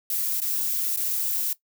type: noise with dropouts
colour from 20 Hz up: violet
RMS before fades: -26 dBFS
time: 0.1-1.53 s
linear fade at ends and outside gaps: 2 ms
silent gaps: 0.403-0.417 / 0.962-0.972 s
effects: noise-tail reverb RT60 0.1 s tail -17 dB re dry